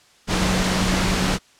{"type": "tone in noise", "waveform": "sine", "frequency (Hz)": 185, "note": "F#3", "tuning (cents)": 0, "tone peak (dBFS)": -23, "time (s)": [0.27, 1.39], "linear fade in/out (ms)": 50, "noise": "pink", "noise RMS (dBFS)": -21, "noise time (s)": [0.27, 1.39], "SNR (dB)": -5, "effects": ["white hiss -54 dBFS RMS until 1.59 s", "low-pass 7000 Hz 12 dB/octave"]}